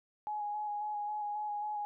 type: tone with vibrato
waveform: sine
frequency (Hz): 836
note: G#5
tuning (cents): +11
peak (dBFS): -34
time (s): 0.27-1.85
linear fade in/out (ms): 0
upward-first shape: square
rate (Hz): 3.7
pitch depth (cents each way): 16
effects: none